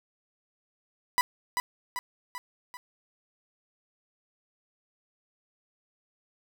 30% pulse tone with echo, 987.8 Hz, B5, in tune, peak -18 dBFS, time 1.18-1.21 s, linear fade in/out 0 ms, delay 390 ms, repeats 4, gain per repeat -5 dB, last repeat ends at 2.77 s, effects none

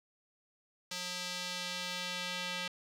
square tone with band-pass filter sweep, 179.9 Hz, F#3, 48 cents flat, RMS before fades -39 dBFS, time 0.91-2.68 s, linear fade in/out 5 ms, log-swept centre 4900 to 3200 Hz, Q 1.3, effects none

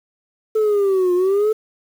sine linear two-way sweep, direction down then up, 440 to 353 to 440 Hz, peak -11 dBFS, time 0.55-1.53 s, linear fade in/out 10 ms, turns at 1.14 s, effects tanh soft clip ceiling -13 dBFS + 7-bit

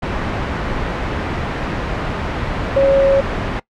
sine tone in noise, 548 Hz, C#5, 20 cents flat, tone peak -9 dBFS, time 2.76-3.21 s, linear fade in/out 10 ms, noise pink, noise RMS -20 dBFS, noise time 0.02-3.6 s, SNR +8 dB, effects noise-tail reverb RT60 0.1 s tail -21 dB re dry + low-pass 2000 Hz 12 dB/octave

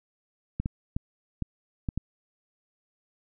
clicks, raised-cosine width 5 ms, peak -16 dBFS, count 6, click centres 0.6 / 0.659 / 0.965 / 1.423 / 1.888 / 1.976 s, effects none

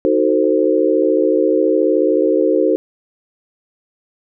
sine chord, D# diminished seventh, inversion none, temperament equal with one note detuned, 311.1 / 370 / 449.2 / 523.3 Hz, D#4 / F#4 / A4 / C5, 0 / 0 / +36 / 0 cents, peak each -17 dBFS, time 0.05-2.76 s, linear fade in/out 0 ms, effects none

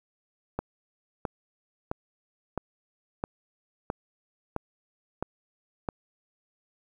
click train, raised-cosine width 1 ms, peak -15 dBFS, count 9, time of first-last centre 0.59-5.888 s, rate 1.51 Hz, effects 9-bit

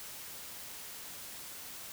silence, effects white hiss -46 dBFS RMS until 1.92 s

